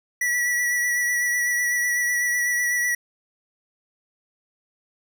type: tone with vibrato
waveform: square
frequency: 1944 Hz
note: B6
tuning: 28 cents flat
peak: -21 dBFS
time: 0.21-2.95 s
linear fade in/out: 5 ms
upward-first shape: triangle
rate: 8 Hz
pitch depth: 25 cents each way
effects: none